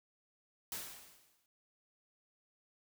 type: noise with exponential decay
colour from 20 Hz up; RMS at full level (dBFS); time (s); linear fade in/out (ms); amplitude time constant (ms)
white; -40; 0.72-1.46; 1; 160
effects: none